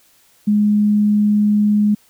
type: tone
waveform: sine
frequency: 208.6 Hz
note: G#3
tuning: 8 cents sharp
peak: -11 dBFS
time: 0.47-1.95 s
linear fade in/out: 10 ms
effects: white hiss -54 dBFS RMS until 2.09 s